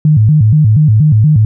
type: tone with vibrato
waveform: sine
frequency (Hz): 128.5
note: C3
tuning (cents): -31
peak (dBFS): -4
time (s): 0.05-1.45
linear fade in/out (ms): 2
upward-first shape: square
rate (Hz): 4.2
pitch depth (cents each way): 300
effects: none